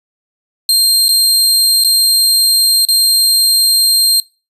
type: tone with dropouts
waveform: sawtooth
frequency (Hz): 4185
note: C8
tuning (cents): 0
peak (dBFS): -5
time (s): 0.69-4.2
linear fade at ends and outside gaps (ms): 1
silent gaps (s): 1.083-1.09 / 1.838-1.846 / 2.851-2.886
effects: noise-tail reverb RT60 0.3 s tail -23 dB re dry + resampled to 32000 Hz